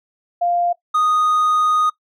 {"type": "tone pair in turn", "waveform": ["sine", "triangle"], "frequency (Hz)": [698.5, 1240.6], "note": ["F5", "D#6"], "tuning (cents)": [0, -5], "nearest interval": "minor seventh", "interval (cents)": 995, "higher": "second", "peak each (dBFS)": [-15, -12], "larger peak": "second", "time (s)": [[0.41, 0.73], [0.94, 1.9]], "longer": "second", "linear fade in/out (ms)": 10, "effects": ["noise-tail reverb RT60 0.1 s tail -18 dB re dry"]}